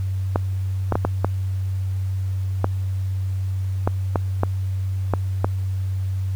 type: clicks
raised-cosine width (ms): 1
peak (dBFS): -5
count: 11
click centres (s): 0.359 / 0.923 / 0.955 / 1.05 / 1.246 / 2.644 / 3.875 / 4.158 / 4.434 / 5.137 / 5.445
effects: added 95 Hz sine -21 dBFS peak until 6.35 s + pink hiss -49 dBFS RMS until 6.35 s